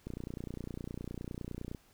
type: click train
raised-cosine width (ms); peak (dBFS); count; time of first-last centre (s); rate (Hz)
3; -27; 51; 0.07-1.748; 29.8
effects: pink hiss -65 dBFS RMS until 1.93 s